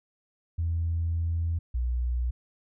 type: tone pair in turn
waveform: sine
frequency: 83.4 / 61.07 Hz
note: E2 / B1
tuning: +21 / -19 cents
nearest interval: perfect fourth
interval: 540 cents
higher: first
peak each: -24 dBFS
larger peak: neither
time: 0.58-1.59 / 1.74-2.31 s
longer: first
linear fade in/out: 10 ms
effects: tanh soft clip ceiling -20 dBFS